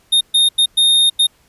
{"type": "tone bursts at uneven times", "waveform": "square", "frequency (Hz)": 3683, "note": "A#7", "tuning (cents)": -22, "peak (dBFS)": -10, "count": 5, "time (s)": [[0.12, 0.21], [0.34, 0.49], [0.58, 0.66], [0.77, 1.1], [1.19, 1.27]], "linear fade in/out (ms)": 10, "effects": ["pink hiss -55 dBFS RMS until 1.48 s", "resampled to 32000 Hz"]}